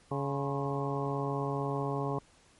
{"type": "harmonic tone with a mistuned harmonic", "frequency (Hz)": 139.9, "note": "C#3", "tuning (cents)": 16, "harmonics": [1, 2, 3, 4, 5, 6, 7, 8], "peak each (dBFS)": [-34, -38, -36, -41, -41, -41, -43, -40], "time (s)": [0.11, 2.19], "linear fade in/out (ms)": 5, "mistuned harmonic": 8, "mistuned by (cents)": -64, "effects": ["pink hiss -62 dBFS RMS until 2.59 s", "MP3 48 kbps"]}